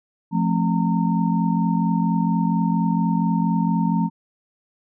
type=tone cluster; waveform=sine; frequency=173.6 / 217.9 / 266.4 / 917 Hz; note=F3 / A3 / C4 / A#5; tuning=-10 / -17 / +31 / -29 cents; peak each=-20 / -22 / -26 / -27 dBFS; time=0.31-4.1 s; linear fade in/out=50 ms; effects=none